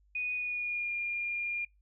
sine tone with pitch glide, 2477 to 2409 Hz, D#7 to D7, -8 to +43 cents, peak -31 dBFS, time 0.15-1.65 s, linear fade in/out 5 ms, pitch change -49 cents, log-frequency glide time 0.33-0.93 s, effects noise-tail reverb RT60 0.2 s tail -25 dB re dry + added 50 Hz sine -63 dBFS peak until 1.81 s

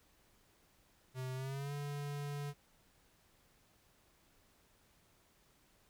square tone with pitch glide, 129.1 to 144.08 Hz, C3 to D3, -23 to -33 cents, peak -40 dBFS, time 1.14-2.54 s, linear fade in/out 50 ms, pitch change +190 cents, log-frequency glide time 1.34-1.73 s, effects pink hiss -70 dBFS RMS until 5.89 s

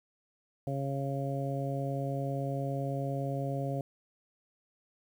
harmonic tone, 137.7 Hz, C#3, 11 cents flat, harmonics 1 / 2 / 3 / 4 / 5, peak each -33 / -39 / -42 / -38 / -40 dBFS, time 0.67-3.81 s, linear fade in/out 2 ms, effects 10-bit

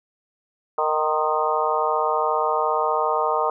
harmonic tone with a mistuned harmonic, 154.7 Hz, D#3, 10 cents flat, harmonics 3 / 4 / 5 / 6 / 7 / 8, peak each -26 / -26 / -26 / -26 / -26 / -26 dBFS, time 0.78-3.5 s, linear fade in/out 2 ms, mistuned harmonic 7, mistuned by -37 cents, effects none

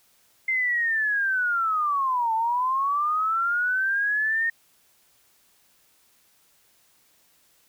sine linear two-way sweep, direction down then up, 2093 to 880 to 1850 Hz, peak -21 dBFS, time 0.48-4.5 s, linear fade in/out 5 ms, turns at 2.34 s, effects white hiss -62 dBFS RMS until 7.68 s

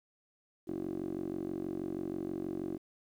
10% pulse tone with band-pass filter, 46.25 Hz, F#1, in tune, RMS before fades -38 dBFS, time 0.67-2.78 s, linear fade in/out 20 ms, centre 350 Hz, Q 6.6, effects 11-bit

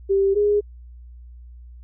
sine tone pair in turn, 392 / 412.8 Hz, G4 / G#4, 0 / -10 cents, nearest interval minor second, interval 90 cents, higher second, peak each -15 / -15 dBFS, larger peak neither, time 0.09-0.35 / 0.35-0.61 s, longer neither, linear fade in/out 20 ms, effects added 60 Hz sine -39 dBFS peak until 1.83 s

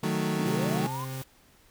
30% pulse chord, D# diminished, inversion none, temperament equal, 155.56 / 185 / 220 Hz, D#3 / F#3 / A3, 0 / 0 / 0 cents, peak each -28 dBFS, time 0.03-0.87 s, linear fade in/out 5 ms
sine linear sweep, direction up, 190.2 to 1057 Hz, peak -34 dBFS, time 0.34-1.05 s, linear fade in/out 10 ms
40% pulse tone, 131.9 Hz, C3, 14 cents sharp, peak -33 dBFS, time 0.46-1.22 s, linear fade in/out 2 ms
white noise with tremolo, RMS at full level -45 dBFS, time 0.46-1.24 s, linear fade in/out 10 ms, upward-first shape square, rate 4.5 Hz, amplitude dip 25%
effects pink hiss -60 dBFS RMS until 1.7 s

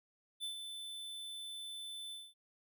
square tone with ADSR envelope, 3520 Hz, A7, in tune, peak -38 dBFS, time 0.4-2.34 s, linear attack 37 ms, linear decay 110 ms, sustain -6 dB, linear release 220 ms, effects none

